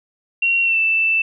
sine tone with pitch glide, 2741 to 2655 Hz, F7 to E7, -33 to +12 cents, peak -14 dBFS, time 0.42-1.22 s, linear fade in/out 5 ms, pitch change -55 cents, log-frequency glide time 0.63-0.79 s, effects none

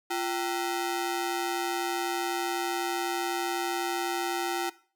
sawtooth ring-modulated tone, 564 Hz, C#5, 30 cents sharp, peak -21 dBFS, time 0.1-4.7 s, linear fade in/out 10 ms, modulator 216 Hz, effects noise-tail reverb RT60 0.4 s tail -18 dB re dry

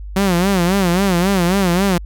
sawtooth tone with vibrato, 185 Hz, F#3, in tune, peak -9 dBFS, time 0.16-1.98 s, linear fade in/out 5 ms, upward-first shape sine, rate 3.7 Hz, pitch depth 140 cents each way, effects added 50 Hz sine -27 dBFS peak until 2.05 s

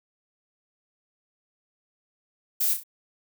violet noise with echo, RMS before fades -24 dBFS, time 2.6-2.74 s, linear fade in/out 10 ms, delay 32 ms, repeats 3, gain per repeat -7 dB, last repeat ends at 2.836 s, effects none

